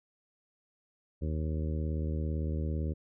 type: harmonic tone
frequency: 77.78 Hz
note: D#2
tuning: in tune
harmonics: 1 / 2 / 3 / 4 / 5 / 6 / 7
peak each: -31 / -37 / -41 / -43 / -45 / -47 / -48 dBFS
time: 1.21-2.94 s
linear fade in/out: 20 ms
effects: none